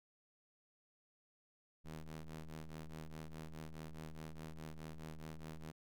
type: ring-modulated tone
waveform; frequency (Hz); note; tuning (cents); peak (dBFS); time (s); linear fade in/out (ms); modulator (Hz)
sawtooth; 78.1; D#2; +7; -40; 1.84-5.72; 20; 80.5
effects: none